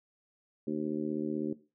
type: harmonic tone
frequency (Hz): 76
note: D#2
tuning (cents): -40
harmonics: 2 / 3 / 4 / 5 / 6 / 7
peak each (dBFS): -44 / -34 / -35 / -36 / -49 / -46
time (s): 0.67-1.53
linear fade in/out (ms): 5
effects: noise-tail reverb RT60 0.3 s tail -17 dB re dry